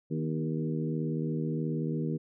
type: harmonic tone with a mistuned harmonic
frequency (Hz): 78.5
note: D#2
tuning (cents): +16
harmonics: 2 / 3 / 4 / 5 / 6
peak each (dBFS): -31 / -35 / -37 / -39 / -41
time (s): 0.1-2.18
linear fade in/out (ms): 20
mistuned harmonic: 3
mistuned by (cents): +33
effects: none